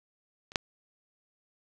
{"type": "clicks", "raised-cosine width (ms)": 0.2, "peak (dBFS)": [-29, -8], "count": 2, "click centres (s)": [0.519, 0.558], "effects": []}